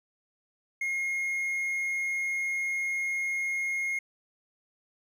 triangle tone, 2147 Hz, C7, 44 cents sharp, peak -26 dBFS, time 0.81-3.99 s, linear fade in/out 5 ms, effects none

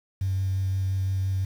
sine tone with vibrato, 95.5 Hz, G2, 45 cents flat, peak -22 dBFS, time 0.21-1.45 s, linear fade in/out 5 ms, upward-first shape sine, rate 5.8 Hz, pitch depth 12 cents each way, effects tanh soft clip ceiling -19 dBFS + 8-bit

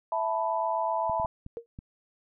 sine chord, E suspended fourth, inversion none, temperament equal, 659.3 / 880 / 987.8 Hz, E5 / A5 / B5, 0 / 0 / 0 cents, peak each -30 dBFS, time 0.12-1.26 s, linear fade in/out 2 ms
clicks, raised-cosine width 5 ms, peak -28 dBFS, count 5, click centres 1.097 / 1.199 / 1.248 / 1.464 / 1.789 s
sine tone with exponential decay, 466.2 Hz, A#4, in tune, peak -29 dBFS, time 1.57-1.66 s, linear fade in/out 0 ms, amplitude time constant 19 ms
effects none

